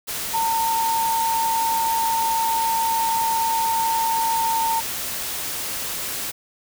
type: tone in noise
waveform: sine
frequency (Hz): 908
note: A#5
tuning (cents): -46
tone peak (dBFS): -19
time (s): 0.33-4.81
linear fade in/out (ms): 20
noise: white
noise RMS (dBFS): -28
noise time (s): 0.07-6.32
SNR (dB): +6
effects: none